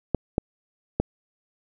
clicks, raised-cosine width 2 ms, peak -7 dBFS, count 3, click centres 0.147 / 0.381 / 1 s, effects none

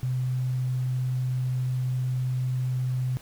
sine tone, 127.5 Hz, C3, 44 cents flat, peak -24 dBFS, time 0.03-3.17 s, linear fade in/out 0 ms, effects pink hiss -50 dBFS RMS until 3.21 s

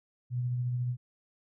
sine tone with tremolo, 123.47 Hz, B2, in tune, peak -27 dBFS, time 0.3-0.97 s, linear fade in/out 50 ms, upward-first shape triangle, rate 14 Hz, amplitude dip 30%, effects none

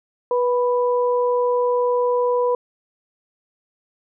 sine tone pair together, 489.8 / 987.8 Hz, B4 / B5, -14 / 0 cents, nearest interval octave, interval 1214 cents, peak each -17 / -23 dBFS, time 0.31-2.55 s, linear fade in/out 2 ms, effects none

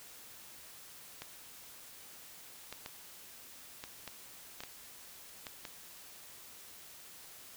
clicks, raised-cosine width 0.2 ms, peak -25 dBFS, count 9, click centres 1.22 / 2.726 / 2.861 / 3.839 / 4.077 / 4.605 / 4.636 / 5.468 / 5.652 s, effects white hiss -53 dBFS RMS until 7.56 s

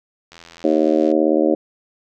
click train, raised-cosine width 0.2 ms, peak -23 dBFS, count 68, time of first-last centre 0.32-1.116 s, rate 84.2 Hz
harmonic tone, 78 Hz, D#2, 5 cents sharp, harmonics 3 / 4 / 5 / 6 / 7 / 8 / 9, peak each -23 / -17 / -20 / -27 / -19 / -25 / -29 dBFS, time 0.64-1.55 s, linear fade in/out 5 ms
effects none

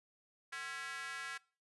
square tone with high-pass filter, 150.8 Hz, D3, 46 cents sharp, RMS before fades -44 dBFS, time 0.52-1.38 s, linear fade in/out 10 ms, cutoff 1600 Hz, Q 3.2, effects noise-tail reverb RT60 0.4 s tail -23 dB re dry + resampled to 24000 Hz

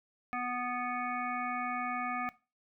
harmonic tone, 246.7 Hz, B3, 2 cents flat, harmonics 1 / 3 / 5 / 7 / 9 / 10, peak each -41 / -37 / -37 / -43 / -41 / -48 dBFS, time 0.33-2.29 s, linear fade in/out 0 ms, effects noise-tail reverb RT60 0.3 s tail -19 dB re dry

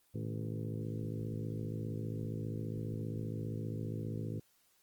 harmonic tone with a mistuned harmonic, 55 Hz, A1, in tune, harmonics 2 / 3 / 4 / 5 / 6 / 7 / 8 / 9, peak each -39 / -43 / -45 / -47 / -49 / -50 / -51 / -52 dBFS, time 0.14-4.4 s, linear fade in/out 10 ms, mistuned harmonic 3, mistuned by -88 cents, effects white hiss -71 dBFS RMS until 4.82 s + Opus 24 kbps

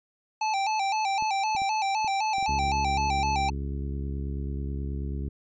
square tone with vibrato, 824 Hz, G#5, 14 cents flat, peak -25 dBFS, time 0.41-3.5 s, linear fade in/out 5 ms, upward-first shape square, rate 3.9 Hz, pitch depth 89 cents each way
clicks, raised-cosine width 3 ms, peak -30 dBFS, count 12, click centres 1.224 / 1.55 / 1.619 / 2.046 / 2.383 / 2.427 / 2.491 / 2.641 / 2.677 / 2.973 / 3.085 / 3.194 s
harmonic tone, 69.3 Hz, C#2, in tune, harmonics 1 / 2 / 3 / 4 / 5 / 6, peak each -30 / -36 / -40 / -42 / -44 / -46 dBFS, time 2.48-5.29 s, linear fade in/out 5 ms
effects resampled to 16000 Hz

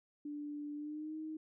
sine tone with pitch glide, 293.7 to 313 Hz, D4 to D#4, 0 to +10 cents, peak -40 dBFS, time 0.25-1.37 s, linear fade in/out 5 ms, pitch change +110 cents, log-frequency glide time 0.75-1.16 s, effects none

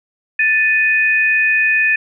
sine tone pair together, 1762.2 / 2489 Hz, A6 / D#7, +2 / 0 cents, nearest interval tritone, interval 598 cents, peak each -14 dBFS, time 0.39-1.96 s, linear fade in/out 5 ms, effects none

